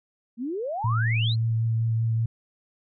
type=exponential sweep; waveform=sine; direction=up; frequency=220 to 4357 Hz; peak=-27 dBFS; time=0.37-1.36 s; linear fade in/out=50 ms
type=tone with vibrato; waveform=sine; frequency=113.5 Hz; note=A#2; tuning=46 cents flat; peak=-21 dBFS; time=0.84-2.26 s; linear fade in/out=5 ms; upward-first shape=triangle; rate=5.2 Hz; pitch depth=17 cents each way
effects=none